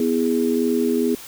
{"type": "chord", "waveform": "sine", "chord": "E major", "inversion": "second", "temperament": "just", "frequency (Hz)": [247.2, 329.6, 412], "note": ["B3", "E4", "G#4"], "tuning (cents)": [2, 0, -14], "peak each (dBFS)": [-20, -24, -21], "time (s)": [0, 1.15], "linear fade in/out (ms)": 2, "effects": ["white hiss -39 dBFS RMS until 1.27 s"]}